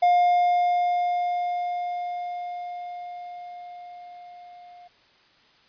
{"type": "tone with level ramp", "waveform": "triangle", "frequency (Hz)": 709, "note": "F5", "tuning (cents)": 26, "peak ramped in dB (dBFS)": [-13, -43], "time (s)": [0.02, 4.88], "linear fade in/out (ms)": 10, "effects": ["white hiss -58 dBFS RMS until 5.68 s", "resampled to 11025 Hz"]}